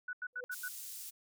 sine tone bursts, 1480 Hz, F#6, in tune, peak -37 dBFS, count 5, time 0.08-0.683 s, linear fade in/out 5 ms, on 51 ms, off 87 ms
sine tone with exponential growth, 497.1 Hz, B4, 11 cents sharp, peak -38 dBFS, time 0.33-0.44 s, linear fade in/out 0 ms, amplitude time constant 23 ms
pink high-pass noise, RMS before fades -46 dBFS, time 0.51-1.11 s, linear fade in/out 20 ms, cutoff 7300 Hz, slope 12 dB/octave
effects none

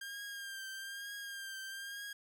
sawtooth tone with vibrato, 1600 Hz, G6, 35 cents sharp, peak -39 dBFS, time 0.01-2.13 s, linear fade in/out 5 ms, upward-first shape triangle, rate 1.1 Hz, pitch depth 45 cents each way, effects none

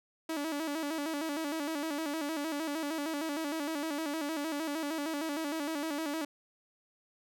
sawtooth tone with vibrato, 304.5 Hz, D#4, 37 cents flat, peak -29 dBFS, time 0.29-6.25 s, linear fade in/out 5 ms, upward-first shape square, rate 6.5 Hz, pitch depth 99 cents each way, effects none

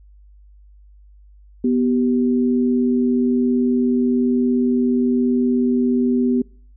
sine tone pair together, 246.9 / 388 Hz, B3 / G4, 0 / -18 cents, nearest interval minor sixth, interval 782 cents, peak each -15 / -22 dBFS, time 1.64-6.42 s, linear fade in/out 5 ms, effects noise-tail reverb RT60 0.5 s tail -25 dB re dry + added 50 Hz sine -44 dBFS peak until 6.76 s

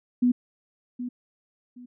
sine tone with echo, 246.3 Hz, B3, 5 cents flat, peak -17 dBFS, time 0.22-0.32 s, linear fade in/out 10 ms, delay 770 ms, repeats 2, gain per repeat -12 dB, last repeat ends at 1.86 s, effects none

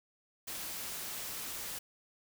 white noise, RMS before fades -41 dBFS, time 0.47-1.79 s, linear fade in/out 10 ms, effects none

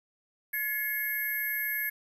sine tone cluster, 1708 / 2160 / 11760 Hz, G#6 / C#7 / F#9, +48 / -45 / -12 cents, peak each -32 / -34 / -32 dBFS, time 0.53-1.9 s, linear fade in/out 10 ms, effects tanh soft clip ceiling -21 dBFS + 10-bit

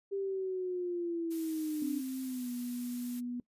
sine linear sweep, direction down, 397.2 to 290 Hz, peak -32 dBFS, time 0.11-2.01 s, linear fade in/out 20 ms
blue noise, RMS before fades -48 dBFS, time 1.3-3.21 s, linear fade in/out 20 ms
sine tone with pitch glide, 261.6 to 244.1 Hz, C4 to B3, 0 to -20 cents, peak -35 dBFS, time 1.82-3.4 s, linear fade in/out 2 ms, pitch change -120 cents, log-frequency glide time 2.23-2.5 s
effects noise-tail reverb RT60 0.1 s tail -21 dB re dry + resampled to 32000 Hz

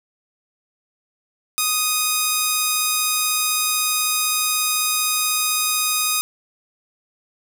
5% pulse tone, 1244.5 Hz, D#6, in tune, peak -6 dBFS, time 1.58-6.21 s, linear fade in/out 0 ms, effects none

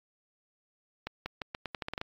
accelerating click train, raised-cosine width 0.3 ms, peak -19 dBFS, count 11, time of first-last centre 1.07-2.014 s, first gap 190 ms, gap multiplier 0.83, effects AAC 48 kbps

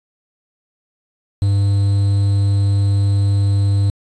triangle tone with quantisation, 99.8 Hz, G2, 32 cents sharp, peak -10 dBFS, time 1.42-3.9 s, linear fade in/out 0 ms, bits 6, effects resampled to 24000 Hz

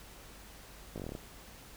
slowing click train, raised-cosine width 2 ms, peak -27 dBFS, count 9, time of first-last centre 0.96-1.151 s, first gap 18 ms, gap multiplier 1.08, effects added 50 Hz sine -56 dBFS peak until 1.76 s + pink hiss -53 dBFS RMS until 1.76 s

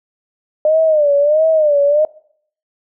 sine tone with vibrato, 604 Hz, D5, 48 cents sharp, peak -9 dBFS, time 0.65-2.05 s, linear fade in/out 2 ms, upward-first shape sine, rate 1.5 Hz, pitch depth 110 cents each way, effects noise-tail reverb RT60 0.6 s tail -22 dB re dry

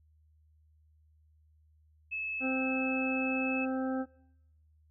sine tone, 2600 Hz, E7, 24 cents flat, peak -33 dBFS, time 2.11-3.66 s, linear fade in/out 20 ms
harmonic tone, 261.6 Hz, C4, in tune, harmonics 1 / 2 / 3 / 5 / 6, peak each -31 / -37 / -41 / -45 / -47 dBFS, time 2.4-4.06 s, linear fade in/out 50 ms
effects noise-tail reverb RT60 0.9 s tail -25 dB re dry + added 77 Hz sine -62 dBFS peak until 4.9 s

